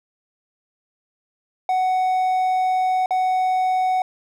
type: tone with dropouts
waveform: triangle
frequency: 744 Hz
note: F#5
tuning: 9 cents sharp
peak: -15 dBFS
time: 1.69-4.02 s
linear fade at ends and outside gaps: 2 ms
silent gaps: 3.06-3.107 s
effects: none